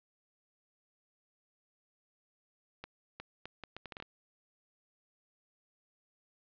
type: accelerating click train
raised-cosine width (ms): 0.3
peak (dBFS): -27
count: 10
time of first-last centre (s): 2.84-4.024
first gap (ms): 360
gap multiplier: 0.71
effects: resampled to 11025 Hz + 10-bit